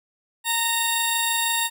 15% pulse tone pair together, 922 / 3714 Hz, A#5 / A#7, -19 / -7 cents, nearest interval 2 octaves, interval 2412 cents, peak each -17 dBFS, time 0.44-1.7 s, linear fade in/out 50 ms, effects none

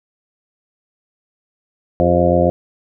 harmonic tone with a mistuned harmonic, 87.5 Hz, F2, 4 cents sharp, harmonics 1 / 2 / 3 / 4 / 5 / 6 / 7 / 8, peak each -20 / -19 / -22 / -19 / -27 / -16 / -18 / -20 dBFS, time 2-2.5 s, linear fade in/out 0 ms, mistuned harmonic 5, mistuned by -88 cents, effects none

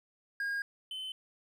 triangle tone pair in turn, 1626 / 3054 Hz, G#6 / G7, -37 / -46 cents, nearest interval major seventh, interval 1091 cents, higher second, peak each -30 / -36 dBFS, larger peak first, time 0.4-0.62 / 0.91-1.12 s, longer first, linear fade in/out 2 ms, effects none

